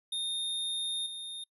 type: tone with level steps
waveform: square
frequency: 3663 Hz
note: A#7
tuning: 31 cents flat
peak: -32 / -39 dBFS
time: 0.12-1.44 s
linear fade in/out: 5 ms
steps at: 1.06 s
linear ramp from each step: 5 ms
effects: noise-tail reverb RT60 0.1 s tail -23 dB re dry + resampled to 32000 Hz